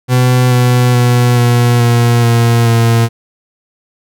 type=tone with pitch steps; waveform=40% pulse; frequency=125.7 / 123.97 / 122.26 / 120.58 / 118.92 / 117.28 / 115.67 Hz; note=B2 / B2 / B2 / B2 / A#2 / A#2 / A#2; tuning=+31 / +7 / -17 / -41 / +35 / +11 / -13 cents; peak=-6 dBFS; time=0.08-3.09 s; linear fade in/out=50 ms; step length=430 ms; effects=none